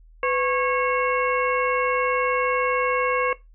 harmonic tone with a mistuned harmonic, 547 Hz, C#5, 23 cents flat, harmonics 1 / 2 / 3 / 4 / 5, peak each -23 / -25 / -31 / -28 / -32 dBFS, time 0.23-3.33 s, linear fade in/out 2 ms, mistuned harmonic 1, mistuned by -150 cents, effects noise-tail reverb RT60 0.2 s tail -18 dB re dry + added 40 Hz sine -47 dBFS peak until 3.54 s

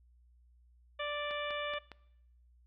harmonic tone, 587.3 Hz, D5, in tune, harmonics 1 / 2 / 3 / 4 / 5 / 6, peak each -38 / -41 / -43 / -44 / -45 / -46 dBFS, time 0.99-1.79 s, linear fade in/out 10 ms
clicks, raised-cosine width 0.3 ms, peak -30 dBFS, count 4, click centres 1.31 / 1.507 / 1.737 / 1.917 s
effects noise-tail reverb RT60 0.8 s tail -21 dB re dry + added 60 Hz sine -61 dBFS peak until 2.66 s

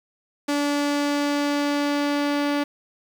sawtooth tone with low-pass filter sweep, 288.8 Hz, D4, 29 cents flat, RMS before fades -23 dBFS, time 0.48-2.64 s, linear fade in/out 10 ms, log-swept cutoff 8800 to 4000 Hz, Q 0.83, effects 7-bit

